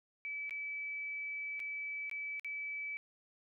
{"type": "tone with dropouts", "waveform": "sine", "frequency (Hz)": 2300, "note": "D7", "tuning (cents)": -37, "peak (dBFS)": -38, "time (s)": [0.25, 2.97], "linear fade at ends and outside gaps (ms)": 0, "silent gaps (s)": [[0.495, 0.508], [1.595, 1.601], [2.097, 2.113], [2.396, 2.446]], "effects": []}